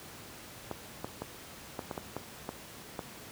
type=clicks; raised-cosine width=1 ms; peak=-21 dBFS; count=9; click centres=0.713 / 1.045 / 1.22 / 1.792 / 1.912 / 1.978 / 2.166 / 2.491 / 2.992 s; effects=pink hiss -48 dBFS RMS until 3.31 s + high-pass 80 Hz 12 dB/octave